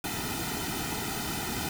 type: noise with comb filter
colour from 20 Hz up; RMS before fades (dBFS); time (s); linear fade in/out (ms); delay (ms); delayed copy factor
pink; -33; 0.04-1.69; 2; 1.8; -0.85
effects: none